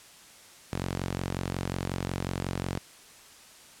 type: tone with high-pass filter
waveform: sawtooth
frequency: 45.52 Hz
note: F#1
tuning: 28 cents flat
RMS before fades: -33 dBFS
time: 0.72-2.79 s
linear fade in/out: 10 ms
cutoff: 110 Hz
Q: 0.88
effects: white hiss -52 dBFS RMS until 3.8 s + low-pass 10000 Hz 12 dB/octave